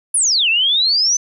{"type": "exponential two-way sweep", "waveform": "sine", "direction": "down then up", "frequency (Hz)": [10650, 2589, 6170], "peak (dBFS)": -12, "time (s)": [0.14, 1.17], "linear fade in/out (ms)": 5, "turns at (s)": 0.49, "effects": []}